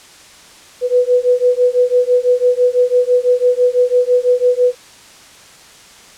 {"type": "beating tone pair", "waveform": "sine", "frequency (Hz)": [492.3, 498.3], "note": ["B4", "B4"], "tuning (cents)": [-6, 15], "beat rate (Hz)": 6, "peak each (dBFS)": -13, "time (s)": [0.81, 4.75], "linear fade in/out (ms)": 50, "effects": ["white hiss -41 dBFS RMS until 6.17 s", "low-pass 8000 Hz 12 dB/octave"]}